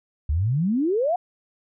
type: exponential sweep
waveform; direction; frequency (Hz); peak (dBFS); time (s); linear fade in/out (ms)
sine; up; 68 to 747; -19; 0.29-1.16; 5
effects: none